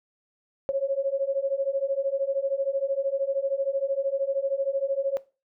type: beating tone pair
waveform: sine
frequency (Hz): 540 / 553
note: C#5 / C#5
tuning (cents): -45 / -4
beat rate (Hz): 13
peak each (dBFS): -26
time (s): 0.69-5.17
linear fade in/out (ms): 0
effects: noise-tail reverb RT60 0.3 s tail -19 dB re dry